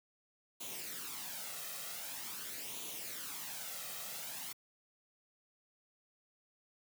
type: noise with flanger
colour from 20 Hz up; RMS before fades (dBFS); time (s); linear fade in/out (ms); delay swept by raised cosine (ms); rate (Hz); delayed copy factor
white; -44; 0.6-4.53; 10; 0.29 to 1.59; 0.45; +0.6
effects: high-pass 150 Hz 12 dB/octave